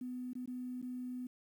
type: tone with dropouts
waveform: sine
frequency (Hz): 250.4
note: B3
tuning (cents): +24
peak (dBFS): -39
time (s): 0.01-1.27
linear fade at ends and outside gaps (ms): 5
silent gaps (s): 0.333-0.352 / 0.459-0.475 / 0.817-0.825
effects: 11-bit